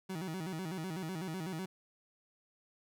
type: tone with vibrato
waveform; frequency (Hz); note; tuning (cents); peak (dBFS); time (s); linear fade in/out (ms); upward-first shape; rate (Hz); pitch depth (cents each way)
30% pulse; 173.2; F3; -14; -35; 0.09-1.66; 10; square; 8; 150
effects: none